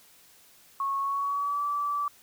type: tone with pitch glide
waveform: sine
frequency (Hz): 1100 to 1158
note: C#6 to D6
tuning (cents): -14 to -25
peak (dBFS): -26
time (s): 0.8-2.08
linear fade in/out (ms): 2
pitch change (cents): +89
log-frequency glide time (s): 0.99-1.64
effects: white hiss -57 dBFS RMS until 2.22 s